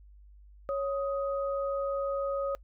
sine tone pair together, 554.4 / 1251.8 Hz, C#5 / D#6, 0 / +10 cents, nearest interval octave + major second, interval 1410 cents, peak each -29 / -36 dBFS, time 0.69-2.55 s, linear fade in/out 0 ms, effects noise-tail reverb RT60 0.1 s tail -25 dB re dry + added 50 Hz sine -51 dBFS peak until 2.63 s

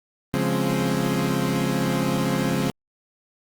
30% pulse chord, Db major seventh, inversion none, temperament equal, 138.59 / 174.61 / 207.7 / 261.6 Hz, Db3 / F3 / Ab3 / C4, 0 / 0 / 0 / 0 cents, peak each -24 dBFS, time 0.34-2.7 s, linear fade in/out 0 ms, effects Opus 32 kbps

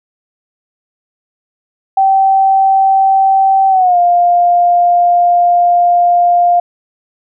sine tone with pitch glide, 774 to 701.6 Hz, G5 to F5, -22 to +8 cents, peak -6 dBFS, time 1.97-6.6 s, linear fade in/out 5 ms, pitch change -170 cents, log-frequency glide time 3.69-3.98 s, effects none

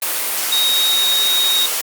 sine tone in noise, 3762 Hz, A#7, 15 cents sharp, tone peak -14 dBFS, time 0.52-1.66 s, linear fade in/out 2 ms, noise white, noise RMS -20 dBFS, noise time 0.02-1.81 s, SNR +3 dB, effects high-pass 400 Hz 12 dB/octave + Opus 32 kbps

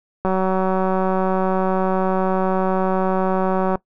click train, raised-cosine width 1 ms, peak -7 dBFS, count 660, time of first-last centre 0.25-3.755 s, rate 188 Hz, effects noise-tail reverb RT60 0.1 s tail -20 dB re dry

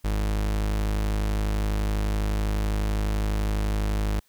40% pulse tone, 51.9 Hz, G#1, in tune, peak -22 dBFS, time 0.04-4.2 s, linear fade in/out 10 ms, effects white hiss -64 dBFS RMS until 4.28 s

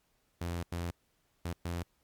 sawtooth tone bursts at uneven times, 86.1 Hz, F2, 24 cents flat, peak -30 dBFS, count 4, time 0.41-0.63 / 0.72-0.91 / 1.45-1.53 / 1.65-1.83 s, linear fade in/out 5 ms, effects pink hiss -74 dBFS RMS until 2.03 s + MP3 96 kbps

